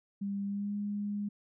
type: tone with pitch glide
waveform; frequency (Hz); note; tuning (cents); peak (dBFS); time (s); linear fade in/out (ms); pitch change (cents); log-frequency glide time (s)
sine; 199.6 to 205.1; G3 to G#3; +32 to -21; -32; 0.21-1.29; 10; +47; 0.45-0.75
effects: none